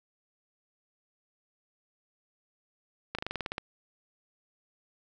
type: slowing click train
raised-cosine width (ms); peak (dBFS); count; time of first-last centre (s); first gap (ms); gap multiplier
0.3; -17; 10; 3.15-3.581; 36; 1.07
effects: none